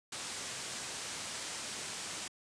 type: low-pass noise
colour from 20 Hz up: white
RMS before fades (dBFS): -42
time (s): 0.12-2.28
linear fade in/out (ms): 5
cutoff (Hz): 9000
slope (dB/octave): 48
effects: high-pass 80 Hz 12 dB/octave